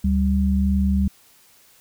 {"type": "tone pair together", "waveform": "sine", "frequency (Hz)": [73.12, 195.2], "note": ["D2", "G3"], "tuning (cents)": [-7, -7], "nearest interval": "octave + perfect fourth", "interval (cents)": 1700, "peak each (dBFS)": -19, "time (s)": [0.04, 1.08], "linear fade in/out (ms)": 5, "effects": ["white hiss -54 dBFS RMS until 1.8 s"]}